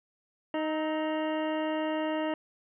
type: harmonic tone with a mistuned harmonic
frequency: 311.1 Hz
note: D#4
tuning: in tune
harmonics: 1 / 2 / 3 / 4 / 5 / 6 / 7 / 9 / 10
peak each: -31 / -32 / -37 / -44 / -48 / -42 / -50 / -44 / -53 dBFS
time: 0.54-2.34 s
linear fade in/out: 2 ms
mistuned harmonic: 4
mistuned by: +47 cents
effects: none